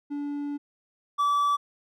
triangle tone pair in turn, 288.4 / 1153.6 Hz, D4 / D6, -31 / -31 cents, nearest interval 2 octaves, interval 2400 cents, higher second, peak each -27 / -19 dBFS, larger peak second, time 0.1-0.58 / 1.18-1.57 s, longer first, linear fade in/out 20 ms, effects none

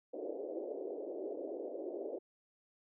pink band-pass noise, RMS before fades -42 dBFS, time 0.13-2.19 s, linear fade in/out 10 ms, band 320 to 610 Hz, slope 48 dB/octave, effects none

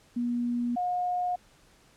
sine tone pair in turn, 240.6 / 718.5 Hz, B3 / F5, -45 / +49 cents, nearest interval octave + perfect fifth, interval 1894 cents, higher second, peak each -26 dBFS, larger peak neither, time 0.16-0.76 / 0.76-1.36 s, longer neither, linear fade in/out 10 ms, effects pink hiss -60 dBFS RMS until 1.96 s + low-pass 10000 Hz 12 dB/octave

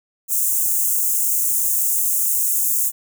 white high-pass noise, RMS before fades -19 dBFS, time 0.28-2.92 s, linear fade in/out 50 ms, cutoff 6700 Hz, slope 48 dB/octave, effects none

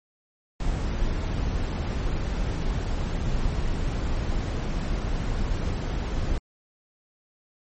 brown noise, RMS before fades -26 dBFS, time 0.6-6.38 s, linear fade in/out 2 ms, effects MP3 32 kbps

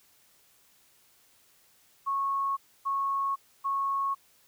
sine tone bursts, 1100 Hz, C#6, 14 cents flat, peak -26 dBFS, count 3, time 2.06-4.15 s, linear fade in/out 20 ms, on 510 ms, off 280 ms, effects white hiss -63 dBFS RMS until 4.47 s

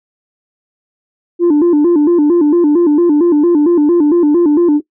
sine tone with vibrato, 320 Hz, D#4, 49 cents sharp, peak -4 dBFS, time 1.39-4.81 s, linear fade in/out 50 ms, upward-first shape square, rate 4.4 Hz, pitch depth 140 cents each way, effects noise-tail reverb RT60 0.1 s tail -20 dB re dry + tanh soft clip ceiling -5 dBFS

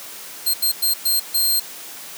10% pulse tone bursts at uneven times, 4186 Hz, C8, in tune, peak -9 dBFS, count 5, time 0.46-0.54 / 0.62-0.72 / 0.82-0.94 / 1.05-1.2 / 1.34-1.6 s, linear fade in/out 10 ms, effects white hiss -36 dBFS RMS until 2.17 s + high-pass 200 Hz 12 dB/octave

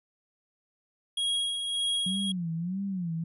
square tone with tremolo, 3295 Hz, G#7, 14 cents flat, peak -26 dBFS, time 1.17-2.32 s, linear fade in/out 5 ms, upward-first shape sine, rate 1.7 Hz, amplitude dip 45%
sine tone with vibrato, 180 Hz, F#3, 47 cents flat, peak -29 dBFS, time 2.06-3.24 s, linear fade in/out 5 ms, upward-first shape sine, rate 1.6 Hz, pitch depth 170 cents each way
effects resampled to 32000 Hz

